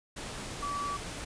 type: tone in noise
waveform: sine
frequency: 1149 Hz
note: D6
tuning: 38 cents flat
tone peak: -32 dBFS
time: 0.62-0.97 s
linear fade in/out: 10 ms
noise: pink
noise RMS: -40 dBFS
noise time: 0.16-1.25 s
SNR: +5 dB
effects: resampled to 22050 Hz